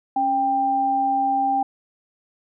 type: tone pair together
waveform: sine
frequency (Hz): 275.1 / 790.6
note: C#4 / G5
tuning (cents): -13 / +15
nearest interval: octave + tritone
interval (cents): 1828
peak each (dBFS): -28 / -18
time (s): 0.16-1.63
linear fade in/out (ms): 5
effects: none